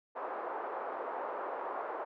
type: band-pass noise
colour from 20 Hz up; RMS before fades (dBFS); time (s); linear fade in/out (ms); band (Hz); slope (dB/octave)
white; -39; 0.15-2.05; 20; 410 to 1100; 24
effects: none